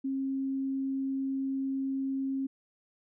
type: tone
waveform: sine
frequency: 269.1 Hz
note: C4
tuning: 49 cents sharp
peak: -29 dBFS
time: 0.04-2.47 s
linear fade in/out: 10 ms
effects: none